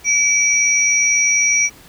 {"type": "tone pair together", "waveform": "sine", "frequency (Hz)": [2301, 5791], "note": ["D7", "F#8"], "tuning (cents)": [-36, -38], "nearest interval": "octave + major third", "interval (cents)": 1598, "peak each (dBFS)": [-15, -15], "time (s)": [0.04, 1.7], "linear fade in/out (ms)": 50, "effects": ["pink hiss -44 dBFS RMS until 1.88 s"]}